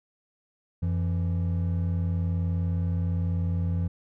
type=tone pair together; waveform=triangle; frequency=89.58 / 169.1 Hz; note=F2 / E3; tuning=+44 / +44 cents; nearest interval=major seventh; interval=1100 cents; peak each=-23 / -28 dBFS; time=0.82-3.88 s; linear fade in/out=10 ms; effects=none